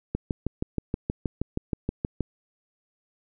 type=click train; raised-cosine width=3 ms; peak=-13 dBFS; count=14; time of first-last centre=0.15-2.207 s; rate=6.32 Hz; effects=none